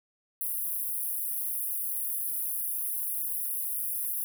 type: high-pass noise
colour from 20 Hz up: pink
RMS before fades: -32 dBFS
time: 0.41-4.24 s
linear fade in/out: 0 ms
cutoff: 10000 Hz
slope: 96 dB/octave
effects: none